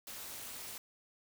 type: noise with amplitude modulation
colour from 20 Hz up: white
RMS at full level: -42 dBFS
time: 0.07-0.78 s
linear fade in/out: 2 ms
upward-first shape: sine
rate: 295 Hz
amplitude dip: 85%
effects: none